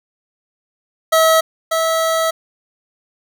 25% pulse tone pair in turn, 645 / 649.9 Hz, E5 / E5, -38 / -25 cents, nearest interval unison, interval 13 cents, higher second, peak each -6 / -11 dBFS, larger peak first, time 1.12-1.41 / 1.71-2.31 s, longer second, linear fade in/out 10 ms, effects none

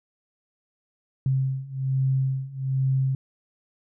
sine beating tone pair, 132.4 / 133.6 Hz, C3 / C3, +21 / +36 cents, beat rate 1.2 Hz, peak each -26 / -24 dBFS, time 1.26-3.15 s, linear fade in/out 2 ms, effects none

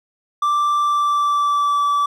triangle tone with pitch glide, 1174.7 to 1155.2 Hz, D6 to D6, 0 to -29 cents, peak -13 dBFS, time 0.42-2.06 s, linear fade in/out 5 ms, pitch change -29 cents, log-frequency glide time 0.79-1.84 s, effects none

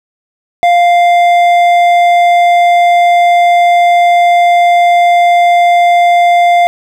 sine tone with hard clipping, 698.5 Hz, F5, in tune, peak -6 dBFS, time 0.63-6.67 s, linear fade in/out 0 ms, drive 8 dB, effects none

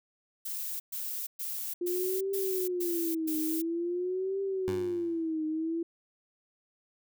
violet noise bursts, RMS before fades -36 dBFS, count 7, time 0.45-3.62 s, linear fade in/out 10 ms, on 350 ms, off 120 ms
sine tone with vibrato, 349.2 Hz, F4, in tune, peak -29 dBFS, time 1.81-5.83 s, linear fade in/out 5 ms, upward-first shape triangle, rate 0.48 Hz, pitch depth 210 cents each way
15% pulse tone with exponential decay, 97.3 Hz, G2, 12 cents flat, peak -26 dBFS, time 4.68-5.33 s, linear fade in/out 0 ms, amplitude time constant 140 ms
effects none

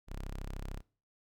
sawtooth tone, 33.35 Hz, C1, 34 cents sharp, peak -35 dBFS, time 0.07-0.82 s, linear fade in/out 50 ms, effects noise-tail reverb RT60 0.4 s tail -22 dB re dry

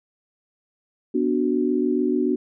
sine chord, B minor, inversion none, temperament equal, 246.9 / 293.7 / 370 Hz, B3 / D4 / F#4, 0 / 0 / 0 cents, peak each -23 dBFS, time 1.14-2.36 s, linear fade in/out 10 ms, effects none

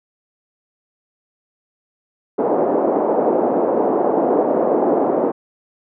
pink band-pass noise, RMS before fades -17 dBFS, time 2.38-5.32 s, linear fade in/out 10 ms, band 290 to 770 Hz, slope 24 dB/octave, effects none

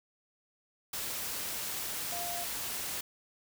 sine tone in noise, 698 Hz, F5, 1 cent flat, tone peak -39 dBFS, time 2.12-2.44 s, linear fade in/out 5 ms, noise white, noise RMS -37 dBFS, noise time 0.93-3.01 s, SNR -5 dB, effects none

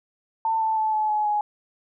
sine tone with pitch steps, 894 / 882.2 / 870.6 / 859.1 / 847.7 / 836.5 Hz, A5 / A5 / A5 / A5 / G#5 / G#5, +27 / +4 / -19 / -42 / +35 / +12 cents, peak -20 dBFS, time 0.45-1.41 s, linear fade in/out 2 ms, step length 160 ms, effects none

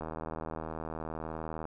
click train, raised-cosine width 1 ms, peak -24 dBFS, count 132, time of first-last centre 0.01-1.654 s, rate 79.7 Hz, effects none

